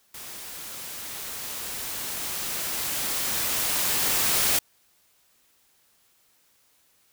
white noise with level ramp, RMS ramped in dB -40 to -22 dBFS, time 0.14-4.59 s, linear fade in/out 5 ms, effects white hiss -64 dBFS RMS until 7.12 s

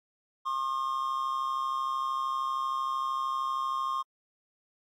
triangle tone pair together, 1073 / 1206 Hz, C6 / D6, +43 / +46 cents, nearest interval major second, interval 203 cents, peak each -28 / -32 dBFS, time 0.45-4.03 s, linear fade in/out 20 ms, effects AAC 64 kbps

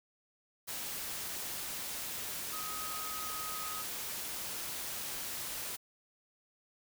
sine tone in noise, 1259 Hz, D#6, 20 cents sharp, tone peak -42 dBFS, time 2.52-3.83 s, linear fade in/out 20 ms, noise white, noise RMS -40 dBFS, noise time 0.67-5.77 s, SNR -5 dB, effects none

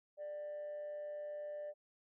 sine tone with amplitude modulation, 593 Hz, D5, 17 cents sharp, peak -38 dBFS, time 0.17-1.74 s, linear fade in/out 50 ms, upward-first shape sine, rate 167 Hz, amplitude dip 35%, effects tanh soft clip ceiling -40 dBFS

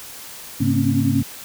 sine tone cluster, 104 / 137.5 / 228.2 / 265.7 / 276.1 Hz, G#2 / C#3 / A#3 / C4 / C#4, +3 / -14 / -37 / +27 / -7 cents, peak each -22 dBFS, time 0.6-1.23 s, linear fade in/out 10 ms, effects white hiss -37 dBFS RMS until 1.44 s

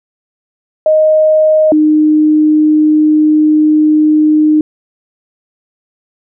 sine tone pair in turn, 622.3 / 306.2 Hz, D#5 / D#4, 0 / -28 cents, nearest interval octave, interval 1228 cents, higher first, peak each -5 dBFS, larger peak neither, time 0.86-1.72 / 1.72-4.61 s, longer second, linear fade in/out 2 ms, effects none

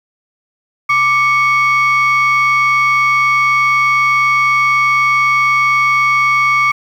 sine tone pair together, 1174.7 / 2218 Hz, D6 / C#7, 0 / 0 cents, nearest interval major seventh, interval 1100 cents, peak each -10 dBFS, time 0.89-6.72 s, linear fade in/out 10 ms, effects tanh soft clip ceiling -6 dBFS + 7-bit

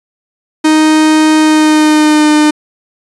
45% pulse tone with pitch glide, 311.1 to 302.4 Hz, D#4 to D#4, 0 to -49 cents, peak -5 dBFS, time 0.64-2.51 s, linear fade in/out 10 ms, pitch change -49 cents, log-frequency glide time 1.38-2.31 s, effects resampled to 24000 Hz

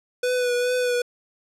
square tone with vibrato, 494.1 Hz, B4, 1 cent sharp, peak -21 dBFS, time 0.23-1.02 s, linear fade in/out 5 ms, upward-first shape triangle, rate 2.4 Hz, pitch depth 30 cents each way, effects low-pass 11000 Hz 12 dB/octave

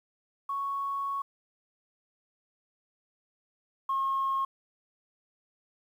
sine tone pair in turn, 1108.7 / 1080.3 Hz, C#6 / C#6, 0 / -45 cents, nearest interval unison, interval 45 cents, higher first, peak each -29 / -25 dBFS, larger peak second, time 0.49-1.22 / 3.89-4.45 s, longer first, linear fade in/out 5 ms, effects tanh soft clip ceiling -22 dBFS + 10-bit

